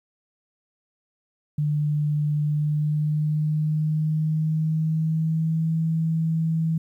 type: tone with pitch glide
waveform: sine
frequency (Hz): 149.1 to 161.66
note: D3 to E3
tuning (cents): +27 to -33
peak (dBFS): -20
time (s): 1.58-6.78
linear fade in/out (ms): 5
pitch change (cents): +140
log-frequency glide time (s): 2.42-5.73
effects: 10-bit